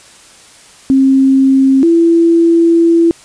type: tone pair in turn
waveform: sine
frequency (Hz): 267.8 / 334.8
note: C4 / E4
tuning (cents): +40 / +27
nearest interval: major third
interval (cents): 387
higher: second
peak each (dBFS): -5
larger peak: neither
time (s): 0.9-1.83 / 1.83-3.11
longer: second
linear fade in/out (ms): 0
effects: white hiss -40 dBFS RMS until 3.24 s + resampled to 22050 Hz